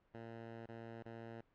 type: tone with dropouts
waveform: 10% pulse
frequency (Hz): 114.7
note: A#2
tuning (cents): -28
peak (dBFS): -40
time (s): 0.14-1.41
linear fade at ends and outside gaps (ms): 5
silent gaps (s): 0.663-0.687 / 1.027-1.055
effects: pink hiss -75 dBFS RMS until 1.54 s + low-pass 2000 Hz 12 dB/octave